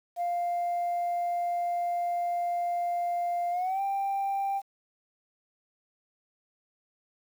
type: tone with pitch glide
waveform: sine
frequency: 698.5 to 788.6 Hz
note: F5 to G5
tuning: 0 to +10 cents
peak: -25 dBFS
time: 0.16-4.62 s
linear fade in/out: 50 ms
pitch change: +210 cents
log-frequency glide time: 3.51-3.81 s
effects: tanh soft clip ceiling -24 dBFS + 9-bit